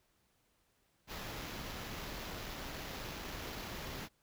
pink noise with sample-and-hold, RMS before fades -44 dBFS, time 1.07-4.09 s, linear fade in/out 50 ms, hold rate 8820 Hz, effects pink hiss -75 dBFS RMS until 4.22 s

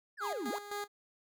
triangle exponential two-way sweep, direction down then up, 1843 to 213.3 to 1843 Hz, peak -34 dBFS, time 0.17-0.59 s, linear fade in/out 50 ms, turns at 0.49 s
15% pulse tone with tremolo, 410 Hz, G#4, 22 cents flat, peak -30 dBFS, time 0.2-0.88 s, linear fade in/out 50 ms, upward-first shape square, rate 3.9 Hz, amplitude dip 65%
effects none

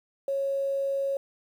sine tone with quantisation, 550 Hz, C#5, 14 cents flat, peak -25 dBFS, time 0.28-1.17 s, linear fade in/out 2 ms, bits 9, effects none

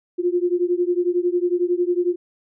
sine beating tone pair, 349.2 / 360.2 Hz, F4 / F#4, 0 / -46 cents, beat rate 11 Hz, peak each -20 / -21 dBFS, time 0.18-2.16 s, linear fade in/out 20 ms, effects none

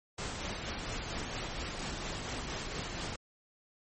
pink noise with tremolo, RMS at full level -37 dBFS, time 0.18-3.16 s, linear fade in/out 5 ms, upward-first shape sine, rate 4.3 Hz, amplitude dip 30%, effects MP3 32 kbps

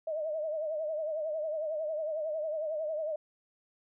sine tone with vibrato, 622.3 Hz, D#5, in tune, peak -31 dBFS, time 0.07-3.16 s, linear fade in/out 5 ms, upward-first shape triangle, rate 11 Hz, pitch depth 96 cents each way, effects none

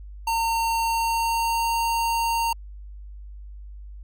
square tone with pitch glide, 913 to 922 Hz, A#5 to A#5, -36 to -19 cents, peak -22 dBFS, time 0.27-2.53 s, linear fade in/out 5 ms, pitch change +17 cents, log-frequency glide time 0.84-1.71 s, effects added 50 Hz sine -37 dBFS peak until 4.03 s

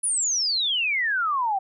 sine exponential sweep, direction down, 10180 to 748 Hz, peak -21 dBFS, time 0.03-1.59 s, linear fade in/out 10 ms, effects none

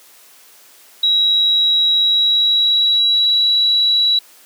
sine tone with pitch glide, 3867 to 3912 Hz, B7 to B7, -37 to -17 cents, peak -11 dBFS, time 1.03-4.19 s, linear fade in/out 5 ms, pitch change +20 cents, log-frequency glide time 1.94-3.46 s, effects white hiss -46 dBFS RMS until 4.45 s + high-pass 300 Hz 12 dB/octave

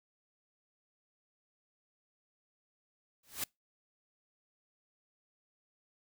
white noise with exponential growth, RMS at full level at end -32 dBFS, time 3.23-3.44 s, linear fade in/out 5 ms, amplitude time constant 44 ms, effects noise-tail reverb RT60 0.2 s tail -26 dB re dry

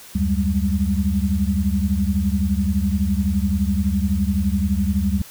sine tone cluster, 73.7 / 90.1 / 193 / 204.8 Hz, D2 / F#2 / G3 / G#3, +7 / -45 / -27 / -24 cents, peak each -22 / -26 / -21 / -23 dBFS, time 0.15-5.22 s, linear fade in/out 5 ms, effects white hiss -42 dBFS RMS until 5.3 s

